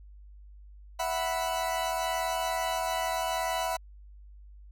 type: chord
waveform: 40% pulse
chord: E suspended second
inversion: none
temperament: equal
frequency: 659.3 / 740 / 987.8 Hz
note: E5 / F#5 / B5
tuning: 0 / 0 / 0 cents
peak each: -32 dBFS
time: 0.99-3.77 s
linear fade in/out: 10 ms
effects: added 50 Hz sine -47 dBFS peak until 4.71 s